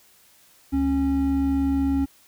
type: tone pair together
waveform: triangle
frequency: 72.5 / 273.7 Hz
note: D2 / C#4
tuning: -22 / -22 cents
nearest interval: octave + major seventh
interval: 2300 cents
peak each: -25 / -18 dBFS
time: 0.72-2.06 s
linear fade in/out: 20 ms
effects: white hiss -56 dBFS RMS until 2.27 s